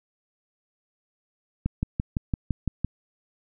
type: click train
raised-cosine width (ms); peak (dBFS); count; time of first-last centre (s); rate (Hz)
5; -12; 8; 1.66-2.846; 5.9
effects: none